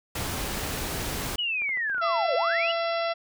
pink noise, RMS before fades -31 dBFS, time 0.15-1.36 s, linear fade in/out 5 ms
clicks, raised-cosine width 0.5 ms, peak -29 dBFS, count 10, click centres 0.463 / 0.58 / 0.77 / 1.254 / 1.62 / 1.692 / 1.773 / 1.898 / 1.947 / 1.981 s
sine linear two-way sweep, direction down then up, 2999 to 473.9 to 2999 Hz, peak -25 dBFS, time 1.38-2.72 s, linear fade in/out 10 ms, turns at 2.35 s
harmonic tone, 672 Hz, E5, 33 cents sharp, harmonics 1 / 2 / 3 / 4 / 5 / 6 / 7 / 8, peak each -26 / -32 / -36 / -38 / -40 / -42 / -43 / -44 dBFS, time 2.01-3.14 s, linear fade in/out 20 ms
effects none

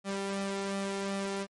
sawtooth tone with flanger, 196.8 Hz, G3, 7 cents sharp, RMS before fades -34 dBFS, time 0.04-1.47 s, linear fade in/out 50 ms, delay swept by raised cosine 1.6 to 2.24 ms, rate 2.7 Hz, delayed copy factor +0.55, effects MP3 48 kbps

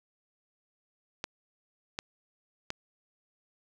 clicks, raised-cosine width 0.2 ms, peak -16 dBFS, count 3, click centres 1.241 / 1.989 / 2.704 s, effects none

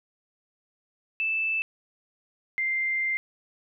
sine tone pair in turn, 2637 / 2093 Hz, E7 / C7, 0 / 0 cents, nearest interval major third, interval 400 cents, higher first, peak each -24 dBFS, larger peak neither, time 1.2-1.62 / 2.58-3.17 s, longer second, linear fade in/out 0 ms, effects none

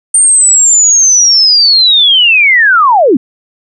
sine linear sweep, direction down, 8870 to 222.9 Hz, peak -3 dBFS, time 0.14-3.17 s, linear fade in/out 5 ms, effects none

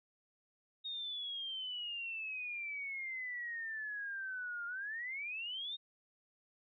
sine exponential two-way sweep, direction down then up, 3735 to 1396.9 to 3735 Hz, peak -39 dBFS, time 0.84-5.77 s, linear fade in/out 20 ms, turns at 4.66 s, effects none

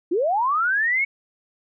sine linear sweep, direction up, 311.1 to 2234 Hz, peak -18 dBFS, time 0.11-1.05 s, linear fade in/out 10 ms, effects none

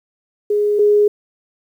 sine tone pair in turn, 415.3 / 415.3 Hz, G#4 / G#4, 0 / 0 cents, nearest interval unison, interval 0 cents, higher neither, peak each -13 / -9 dBFS, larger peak second, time 0.5-0.79 / 0.79-1.08 s, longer neither, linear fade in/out 5 ms, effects 8-bit

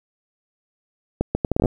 accelerating click train, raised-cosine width 2 ms, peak -6 dBFS, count 10, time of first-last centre 1.21-1.658 s, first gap 140 ms, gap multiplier 0.7, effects 8-bit

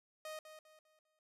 sawtooth tone with echo, 622.3 Hz, D#5, in tune, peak -40 dBFS, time 0.25-0.39 s, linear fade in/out 2 ms, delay 200 ms, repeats 4, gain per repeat -9 dB, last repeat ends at 1.19 s, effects resampled to 32000 Hz

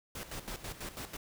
pink noise with tremolo, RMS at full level -41 dBFS, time 0.15-1.17 s, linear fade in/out 5 ms, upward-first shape square, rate 6.1 Hz, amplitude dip 70%, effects none

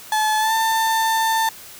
35% pulse tone with pitch glide, 862 to 893.4 Hz, A5 to A5, -36 to +26 cents, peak -15 dBFS, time 0.12-1.49 s, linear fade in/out 2 ms, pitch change +62 cents, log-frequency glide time 0.39-0.53 s, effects white hiss -40 dBFS RMS until 1.79 s

